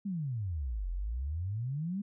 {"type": "exponential two-way sweep", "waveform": "sine", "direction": "down then up", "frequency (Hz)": [209.1, 42, 209.1], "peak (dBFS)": -32, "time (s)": [0.05, 2.02], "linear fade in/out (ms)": 10, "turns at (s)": 0.9, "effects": []}